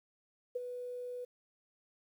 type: tone with ADSR envelope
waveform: sine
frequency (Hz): 493.9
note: B4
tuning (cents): 0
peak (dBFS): -31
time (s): 0.55-1.25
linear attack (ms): 10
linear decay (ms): 22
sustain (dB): -8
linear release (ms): 9
effects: 11-bit